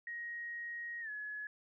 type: tone with pitch glide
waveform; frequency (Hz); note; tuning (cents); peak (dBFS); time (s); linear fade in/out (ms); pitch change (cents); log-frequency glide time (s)
sine; 1883 to 1697.1; A#6 to G#6; +17 to +37; -40; 0.07-1.47; 2; -180; 1.01-1.1
effects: none